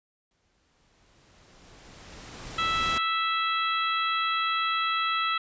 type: noise with exponential growth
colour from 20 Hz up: pink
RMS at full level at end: -33 dBFS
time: 0.31-2.98 s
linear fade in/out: 1 ms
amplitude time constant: 580 ms
type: harmonic tone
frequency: 658 Hz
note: E5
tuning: 3 cents flat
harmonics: 2 / 3 / 4 / 5 / 6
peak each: -26 / -34 / -33 / -33 / -36 dBFS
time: 2.58-5.38 s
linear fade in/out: 5 ms
effects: resampled to 16000 Hz